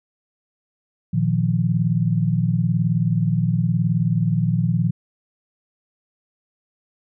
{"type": "chord", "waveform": "sine", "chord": "Bb suspended fourth", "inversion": "none", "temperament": "equal", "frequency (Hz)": [116.54, 155.56, 174.61], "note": ["Bb2", "Eb3", "F3"], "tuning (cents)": [0, 0, 0], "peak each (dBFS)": -21, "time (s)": [1.13, 4.91], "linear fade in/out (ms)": 10, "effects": []}